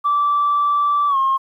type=tone with pitch glide; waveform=sine; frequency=1163 to 1072.7 Hz; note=D6 to C6; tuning=-17 to +43 cents; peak=-13 dBFS; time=0.04-1.38 s; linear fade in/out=20 ms; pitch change=-140 cents; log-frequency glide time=1.08-1.17 s; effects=tanh soft clip ceiling -10 dBFS + 9-bit